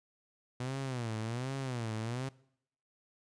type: tone with vibrato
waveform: sawtooth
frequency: 122 Hz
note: B2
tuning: 21 cents flat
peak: -31 dBFS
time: 0.6-2.29 s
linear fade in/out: 5 ms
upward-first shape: sine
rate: 1.3 Hz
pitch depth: 190 cents each way
effects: noise-tail reverb RT60 0.7 s tail -22 dB re dry + resampled to 22050 Hz